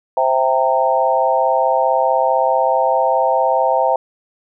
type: chord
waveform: sine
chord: C dominant seventh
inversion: none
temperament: equal with one note detuned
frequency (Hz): 523.3 / 659.3 / 784 / 919.5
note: C5 / E5 / G5 / Bb5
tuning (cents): 0 / 0 / 0 / -24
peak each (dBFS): -18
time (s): 0.17-3.96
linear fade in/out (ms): 2
effects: none